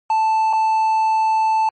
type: tone with dropouts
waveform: triangle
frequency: 880 Hz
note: A5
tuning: in tune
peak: -12 dBFS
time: 0.1-1.69 s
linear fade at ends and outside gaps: 2 ms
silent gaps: 0.529-0.533 s
effects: MP3 32 kbps